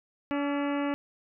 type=harmonic tone with a mistuned harmonic; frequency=285.7 Hz; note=D4; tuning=48 cents flat; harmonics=1 / 2 / 3 / 4 / 5 / 6 / 7 / 8 / 9 / 10; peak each=-28 / -34 / -38 / -40 / -42 / -44 / -45 / -46 / -47 / -48 dBFS; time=0.31-0.94 s; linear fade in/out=0 ms; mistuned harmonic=5; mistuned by=-69 cents; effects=none